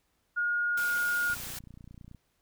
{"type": "tone", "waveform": "sine", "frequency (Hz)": 1431, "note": "F6", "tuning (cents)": 42, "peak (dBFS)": -26, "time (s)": [0.36, 1.35], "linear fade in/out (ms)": 20}
{"type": "noise", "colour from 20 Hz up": "white", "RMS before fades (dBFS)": -40, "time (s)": [0.77, 1.59], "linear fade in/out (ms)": 5}
{"type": "click train", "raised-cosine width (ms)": 5, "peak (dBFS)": -36, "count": 26, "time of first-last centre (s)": [1.3, 2.147], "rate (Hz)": 29.5}
{"effects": ["pink hiss -74 dBFS RMS until 2.41 s"]}